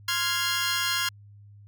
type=chord; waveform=15% pulse; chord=F minor; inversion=second; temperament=equal; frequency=1046.5 / 1396.9 / 1661.2 Hz; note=C6 / F6 / Ab6; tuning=0 / 0 / 0 cents; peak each=-24 / -22 / -22 dBFS; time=0.08-1.09 s; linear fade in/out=5 ms; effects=added 102 Hz sine -47 dBFS peak until 1.67 s